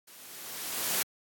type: noise with level ramp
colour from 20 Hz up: white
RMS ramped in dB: -52 to -27 dBFS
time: 0.07-1.03 s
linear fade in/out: 10 ms
effects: high-pass 150 Hz 12 dB/octave + AAC 64 kbps